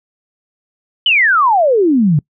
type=exponential sweep; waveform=sine; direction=down; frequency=3087 to 139 Hz; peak=-8 dBFS; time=1.06-2.19 s; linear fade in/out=2 ms; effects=noise-tail reverb RT60 0.1 s tail -26 dB re dry